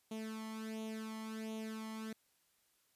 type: tone with flanger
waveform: sawtooth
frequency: 220 Hz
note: A3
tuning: in tune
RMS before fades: -44 dBFS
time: 0.11-2.13 s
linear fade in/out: 5 ms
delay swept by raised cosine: 0.3 to 0.97 ms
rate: 1.4 Hz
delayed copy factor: +0.75
effects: white hiss -75 dBFS RMS until 2.95 s + resampled to 32000 Hz